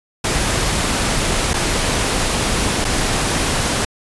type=noise with dropouts; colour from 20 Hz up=pink; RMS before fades=-18 dBFS; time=0.24-3.85 s; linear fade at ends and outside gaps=5 ms; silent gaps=1.534-1.539 / 2.845-2.849 s; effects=resampled to 24000 Hz